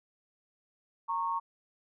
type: tone pair together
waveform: sine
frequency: 922.2 / 1100 Hz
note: A#5 / C#6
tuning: -19 / -14 cents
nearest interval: minor third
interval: 305 cents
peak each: -32 / -32 dBFS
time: 1.08-1.4 s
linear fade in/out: 20 ms
effects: none